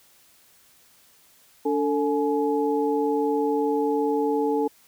sine tone cluster, 287.6 / 444.7 / 845 Hz, D4 / A4 / G#5, -36 / +18 / +30 cents, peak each -25 / -23 / -28 dBFS, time 1.65-4.68 s, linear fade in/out 10 ms, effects white hiss -57 dBFS RMS until 4.87 s

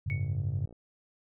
sine chord, F# suspended second, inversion none, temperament equal with one note detuned, 92.5 / 104.55 / 138.59 Hz, F#2 / G#2 / C#3, 0 / +12 / 0 cents, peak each -33 dBFS, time 0.06-0.66 s, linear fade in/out 10 ms
sine tone with exponential decay, 2221 Hz, C#7, 3 cents sharp, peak -33 dBFS, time 0.1-0.36 s, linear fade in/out 0 ms, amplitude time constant 55 ms
click train, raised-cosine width 2 ms, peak -38 dBFS, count 37, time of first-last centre 0.11-0.726 s, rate 58.4 Hz
effects none

